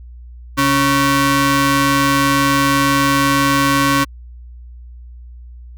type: ring-modulated tone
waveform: sawtooth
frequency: 414 Hz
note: G#4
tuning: 5 cents flat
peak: -5 dBFS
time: 0.57-4.05 s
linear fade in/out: 20 ms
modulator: 694 Hz
effects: added 60 Hz sine -33 dBFS peak until 5.77 s